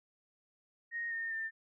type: tone with pitch steps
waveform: sine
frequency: 1864.7 / 1829.5 / 1794.9 Hz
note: A#6 / A#6 / A6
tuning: 0 / -33 / +34 cents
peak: -35 dBFS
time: 0.91-1.51 s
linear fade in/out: 50 ms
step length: 200 ms
effects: none